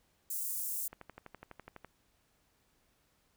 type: high-pass noise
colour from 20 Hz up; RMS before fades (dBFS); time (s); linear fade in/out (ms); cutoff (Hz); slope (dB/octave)
white; -37; 0.3-0.88; 5; 7700; 24
type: click train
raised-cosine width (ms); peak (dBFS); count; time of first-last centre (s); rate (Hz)
0.5; -32; 12; 0.93-1.847; 12
effects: pink hiss -73 dBFS RMS until 3.36 s